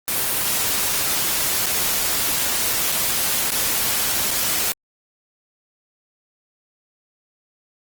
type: noise with dropouts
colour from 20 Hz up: white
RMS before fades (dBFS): -21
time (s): 0.08-4.72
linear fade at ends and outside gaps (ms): 0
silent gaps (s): 1.659-1.665 / 2.919-2.923 / 3.505-3.519 / 4.307-4.312
effects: Opus 24 kbps